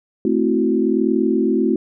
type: chord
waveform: sine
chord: F# half-diminished seventh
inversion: first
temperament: equal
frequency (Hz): 220 / 261.6 / 329.6 / 370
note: A3 / C4 / E4 / F#4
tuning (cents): 0 / 0 / 0 / 0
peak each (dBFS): -20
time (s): 0.25-1.76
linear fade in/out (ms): 2
effects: none